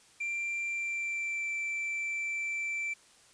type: tone with pitch glide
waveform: triangle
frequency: 2365 to 2336 Hz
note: D7 to D7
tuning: +12 to -10 cents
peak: -30 dBFS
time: 0.2-2.94 s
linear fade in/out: 10 ms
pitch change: -22 cents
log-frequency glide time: 0.64-1.52 s
effects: white hiss -60 dBFS RMS until 3.33 s + resampled to 22050 Hz